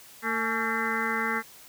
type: harmonic tone with a mistuned harmonic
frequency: 226 Hz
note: A3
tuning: 47 cents sharp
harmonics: 1 / 2 / 4 / 5 / 6 / 7 / 8 / 9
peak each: -34 / -35 / -35 / -35 / -33 / -33 / -34 / -32 dBFS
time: 0.22-1.43 s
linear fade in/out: 50 ms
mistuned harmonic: 4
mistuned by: -88 cents
effects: white hiss -50 dBFS RMS until 1.68 s